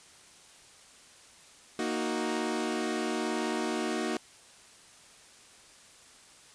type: chord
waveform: sawtooth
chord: D# minor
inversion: second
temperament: equal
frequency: 233.1 / 311.1 / 370 Hz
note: A#3 / D#4 / F#4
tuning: 0 / 0 / 0 cents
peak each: -30 dBFS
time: 1.79-4.17 s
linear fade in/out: 2 ms
effects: white hiss -55 dBFS RMS until 6.54 s + resampled to 22050 Hz